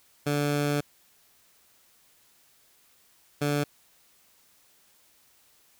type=tone bursts at uneven times; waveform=15% pulse; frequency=145.5 Hz; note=D3; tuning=16 cents flat; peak=-18 dBFS; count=2; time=0.26-0.81 / 3.41-3.64 s; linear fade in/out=10 ms; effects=white hiss -62 dBFS RMS until 5.79 s